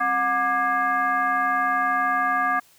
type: tone with frequency modulation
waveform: sine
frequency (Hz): 1189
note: D6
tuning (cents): +21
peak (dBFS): -19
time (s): 0-2.6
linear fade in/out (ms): 10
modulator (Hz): 461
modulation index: 1.2
effects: white hiss -56 dBFS RMS until 2.78 s